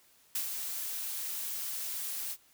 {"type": "noise with ADSR envelope", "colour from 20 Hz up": "blue", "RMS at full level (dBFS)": -32, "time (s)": [0.35, 2.37], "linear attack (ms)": 4, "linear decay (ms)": 97, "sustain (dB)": -5, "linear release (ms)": 58, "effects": ["white hiss -64 dBFS RMS until 2.53 s"]}